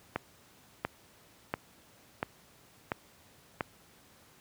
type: click train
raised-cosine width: 0.5 ms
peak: -15 dBFS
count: 6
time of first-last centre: 0.16-3.608 s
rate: 1.45 Hz
effects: pink hiss -60 dBFS RMS until 4.4 s + high-pass 80 Hz 12 dB/octave